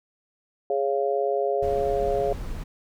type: harmonic tone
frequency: 138.59 Hz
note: C#3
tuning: in tune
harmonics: 3 / 4 / 5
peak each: -25 / -26 / -27 dBFS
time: 0.7-2.33 s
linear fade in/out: 2 ms
type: noise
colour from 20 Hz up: brown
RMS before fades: -33 dBFS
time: 1.62-2.64 s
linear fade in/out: 10 ms
effects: none